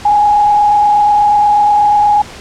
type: tone with frequency modulation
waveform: sine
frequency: 830 Hz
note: G#5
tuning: 1 cent flat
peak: -6 dBFS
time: 0.05-2.22 s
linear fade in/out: 5 ms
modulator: 28.3 Hz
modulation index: 0.58
effects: pink hiss -31 dBFS RMS until 2.4 s + low-pass 7000 Hz 12 dB/octave